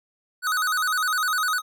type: tone with vibrato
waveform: square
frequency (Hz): 1366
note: F6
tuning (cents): -39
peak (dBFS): -22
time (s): 0.42-1.62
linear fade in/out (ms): 50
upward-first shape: square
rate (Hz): 9.9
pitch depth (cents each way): 140
effects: none